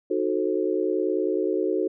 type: chord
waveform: sine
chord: D# diminished seventh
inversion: none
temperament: equal with one note detuned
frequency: 311.1 / 370 / 440 / 530.2 Hz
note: D#4 / F#4 / A4 / C5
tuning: 0 / 0 / 0 / +23 cents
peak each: -28 / -25 / -27 / -31 dBFS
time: 0.1-1.88 s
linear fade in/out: 10 ms
effects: none